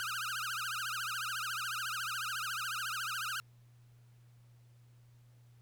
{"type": "tone with vibrato", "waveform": "sawtooth", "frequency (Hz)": 1396.9, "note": "F6", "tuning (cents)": 0, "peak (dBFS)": -32, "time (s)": [0, 3.4], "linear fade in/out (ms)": 0, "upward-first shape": "triangle", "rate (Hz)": 14, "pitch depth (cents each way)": 270, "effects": ["added 120 Hz sine -58 dBFS peak until 5.61 s", "pink hiss -73 dBFS RMS until 5.61 s"]}